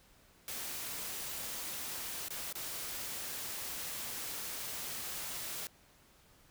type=noise with dropouts; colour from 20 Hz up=white; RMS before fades=-41 dBFS; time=0.48-5.67 s; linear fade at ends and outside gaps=1 ms; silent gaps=2.284-2.305 / 2.527-2.553 s; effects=pink hiss -64 dBFS RMS until 6.5 s